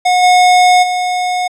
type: tone with level steps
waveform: square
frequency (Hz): 726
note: F#5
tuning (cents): -33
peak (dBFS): -9 / -6 / -14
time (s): 0.05-1.48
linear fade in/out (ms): 10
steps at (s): 0.22 / 0.82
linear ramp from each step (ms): 20
effects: low-pass 8000 Hz 12 dB/octave